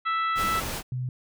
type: harmonic tone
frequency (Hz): 659.3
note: E5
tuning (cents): 0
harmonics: 2 / 3 / 4 / 5 / 6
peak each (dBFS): -24 / -33 / -39 / -40 / -43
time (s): 0.05-0.61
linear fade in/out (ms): 20
type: noise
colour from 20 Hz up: pink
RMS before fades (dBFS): -32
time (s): 0.35-0.83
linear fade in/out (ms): 50
type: tone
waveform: sine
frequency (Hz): 126.4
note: B2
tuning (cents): +41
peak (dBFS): -27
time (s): 0.92-1.09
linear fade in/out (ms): 2
effects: none